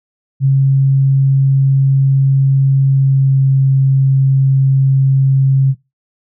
sine tone with pitch glide, 135.9 to 134.88 Hz, C#3 to C#3, -34 to -47 cents, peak -7 dBFS, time 0.4-5.75 s, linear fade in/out 50 ms, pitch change -13 cents, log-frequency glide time 2.88-3.45 s, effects noise-tail reverb RT60 0.2 s tail -18 dB re dry

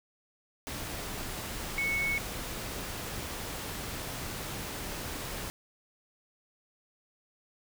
sine tone in noise, 2210 Hz, C#7, 6 cents flat, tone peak -28 dBFS, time 1.78-2.18 s, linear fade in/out 0 ms, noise pink, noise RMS -38 dBFS, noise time 0.67-5.5 s, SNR +7 dB, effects none

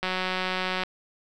click train, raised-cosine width 0.3 ms, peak -12 dBFS, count 150, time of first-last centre 0.03-0.835 s, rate 185 Hz, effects none

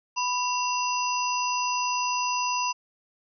harmonic tone with a mistuned harmonic, 990 Hz, B5, 4 cents sharp, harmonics 1 / 3 / 5 / 6, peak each -26 / -31 / -33 / -34 dBFS, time 0.16-2.73 s, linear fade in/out 20 ms, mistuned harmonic 3, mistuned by -140 cents, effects none

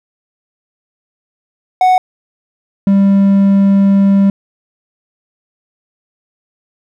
triangle tone pair in turn, 740 / 197.25 Hz, F#5 / G3, 0 / +11 cents, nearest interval octave + major seventh, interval 2289 cents, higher first, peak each -4 dBFS, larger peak neither, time 1.81-1.98 / 2.87-4.3 s, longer second, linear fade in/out 2 ms, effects none

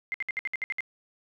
sine tone bursts, 2093 Hz, C7, in tune, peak -27 dBFS, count 9, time 0.12-0.806 s, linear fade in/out 0 ms, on 22 ms, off 61 ms, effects none

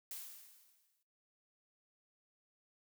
blue noise with exponential decay, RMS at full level -44 dBFS, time 0.11-1.03 s, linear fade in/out 2 ms, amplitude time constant 200 ms, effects noise-tail reverb RT60 0.3 s tail -17 dB re dry

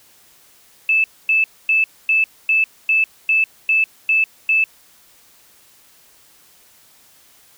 sine tone bursts, 2626 Hz, E7, 7 cents flat, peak -12 dBFS, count 10, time 0.89-4.64 s, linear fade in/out 2 ms, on 150 ms, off 250 ms, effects white hiss -51 dBFS RMS until 7.57 s

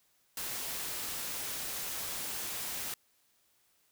white noise, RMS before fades -38 dBFS, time 0.37-2.94 s, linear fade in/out 2 ms, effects white hiss -71 dBFS RMS until 3.91 s

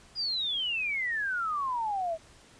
sine exponential sweep, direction down, 4978 to 630 Hz, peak -28 dBFS, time 0.15-2.18 s, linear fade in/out 50 ms, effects pink hiss -56 dBFS RMS until 2.59 s + resampled to 22050 Hz

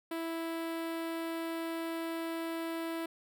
sawtooth tone with notch filter, 329.6 Hz, E4, in tune, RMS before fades -37 dBFS, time 0.11-3.06 s, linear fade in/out 5 ms, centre 6300 Hz, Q 1, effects none

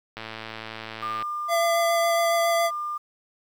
click train, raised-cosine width 0.3 ms, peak -19 dBFS, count 118, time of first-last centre 0.17-1.224 s, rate 111 Hz
sine tone, 1200 Hz, D6, 37 cents sharp, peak -27 dBFS, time 1.02-2.98 s, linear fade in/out 10 ms
square tone with vibrato, 676 Hz, E5, 43 cents sharp, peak -21 dBFS, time 1.48-2.71 s, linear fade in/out 50 ms, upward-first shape sine, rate 7.2 Hz, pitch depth 11 cents each way
effects 9-bit

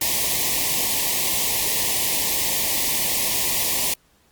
white band-stop noise, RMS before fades -22 dBFS, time 0.01-3.94 s, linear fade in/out 5 ms, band 1100 to 1800 Hz, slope 96 dB/octave, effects pink hiss -60 dBFS RMS until 4.31 s + Opus 48 kbps

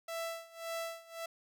sawtooth tone with tremolo, 663 Hz, E5, 10 cents sharp, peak -32 dBFS, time 0.08-1.26 s, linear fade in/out 5 ms, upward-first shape sine, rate 1.8 Hz, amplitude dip 90%, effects none

